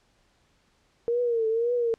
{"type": "tone with vibrato", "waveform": "sine", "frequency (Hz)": 464.4, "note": "A#4", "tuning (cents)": -7, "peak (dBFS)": -22, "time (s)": [1.08, 1.94], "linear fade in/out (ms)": 0, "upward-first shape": "triangle", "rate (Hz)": 1.9, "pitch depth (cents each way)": 100, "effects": ["pink hiss -66 dBFS RMS until 1.98 s", "low-pass 7000 Hz 12 dB/octave"]}